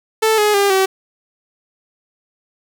sawtooth tone with pitch steps, 440.1 / 420 / 400.8 / 382.5 Hz, A4 / G#4 / G4 / G4, 0 / +19 / +38 / -42 cents, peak -8 dBFS, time 0.22-0.86 s, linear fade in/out 10 ms, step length 160 ms, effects 8-bit

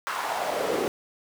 brown noise with high-pass filter sweep, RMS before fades -28 dBFS, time 0.07-0.88 s, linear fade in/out 0 ms, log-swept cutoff 1200 to 360 Hz, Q 2.7, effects none

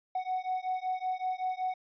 triangle beating tone pair, 740 / 745.3 Hz, F#5 / F#5, 0 / +12 cents, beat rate 5.3 Hz, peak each -31 dBFS, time 0.15-1.74 s, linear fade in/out 5 ms, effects tanh soft clip ceiling -23 dBFS + resampled to 11025 Hz

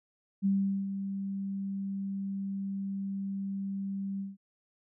sine tone with ADSR envelope, 196 Hz, G3, in tune, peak -23 dBFS, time 0.42-4.37 s, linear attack 36 ms, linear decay 410 ms, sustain -9 dB, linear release 170 ms, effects none

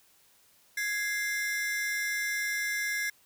45% pulse ring-modulated tone, 1878 Hz, A#6, 12 cents sharp, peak -26 dBFS, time 0.77-3.1 s, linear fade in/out 5 ms, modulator 215 Hz, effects white hiss -63 dBFS RMS until 3.25 s

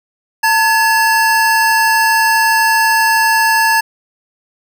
square tone pair together, 896.9 / 1699 Hz, A5 / G#6, +33 / +39 cents, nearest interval major seventh, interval 1106 cents, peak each -13 dBFS, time 0.43-3.81 s, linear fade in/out 10 ms, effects none

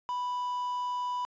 triangle tone with quantisation, 987.8 Hz, B5, in tune, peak -28 dBFS, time 0.09-1.25 s, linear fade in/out 0 ms, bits 8, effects resampled to 16000 Hz

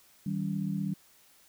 sine tone cluster, 157.9 / 194 / 282.3 Hz, D#3 / G3 / C#4, +26 / -18 / +32 cents, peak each -34 / -31 / -40 dBFS, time 0.26-0.94 s, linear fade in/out 5 ms, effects white hiss -61 dBFS RMS until 1.48 s

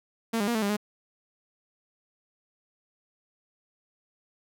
sawtooth tone with pitch steps, 227.7 / 203 / 236.9 / 219.3 / 201.5 / 209 Hz, A#3 / G#3 / A#3 / A3 / G3 / G#3, -40 / -39 / +28 / -6 / +48 / +11 cents, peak -21 dBFS, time 0.33-0.768 s, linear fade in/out 10 ms, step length 73 ms, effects none

